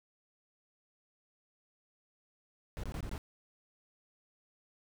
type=noise bursts; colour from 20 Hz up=brown; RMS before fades=-39 dBFS; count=5; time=2.77-3.179 s; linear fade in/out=0 ms; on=65 ms; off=21 ms; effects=none